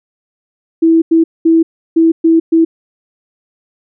sine tone bursts at uneven times, 327.4 Hz, E4, 12 cents flat, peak -5 dBFS, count 6, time 0.82-1.02 / 1.11-1.24 / 1.45-1.63 / 1.96-2.12 / 2.24-2.4 / 2.52-2.65 s, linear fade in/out 10 ms, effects none

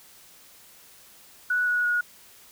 sine tone with pitch steps, 1474 / 1461.3 / 1448.7 Hz, F#6 / F#6 / F#6, -7 / -22 / -37 cents, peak -21 dBFS, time 1.5-2.01 s, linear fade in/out 5 ms, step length 170 ms, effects white hiss -52 dBFS RMS until 2.51 s

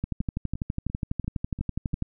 two click trains, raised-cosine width 5 ms, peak -15 / -23 dBFS, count 25 / 6, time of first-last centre 0.04-2.023 / 0.21-1.934 s, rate 12.1 / 2.9 Hz, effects none

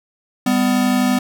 square tone pair together, 199.1 / 250.9 Hz, G3 / B3, +27 / +28 cents, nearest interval major third, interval 401 cents, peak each -20 / -16 dBFS, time 0.46-1.19 s, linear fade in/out 5 ms, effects none

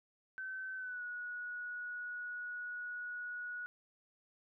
sine tone with pitch glide, 1533 to 1460.4 Hz, G6 to F#6, -39 to -23 cents, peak -40 dBFS, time 0.38-3.66 s, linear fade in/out 0 ms, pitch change -84 cents, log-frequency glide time 0.76-1.03 s, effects none

